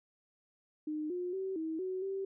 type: tone with pitch steps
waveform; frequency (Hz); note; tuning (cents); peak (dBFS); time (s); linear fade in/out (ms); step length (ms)
sine; 305.6 / 357.9 / 381.8 / 320.2 / 373 / 387.9; D#4 / F4 / G4 / D#4 / F#4 / G4; -31 / +42 / -46 / +50 / +14 / -18; -34; 0.87-2.25; 5; 230
effects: none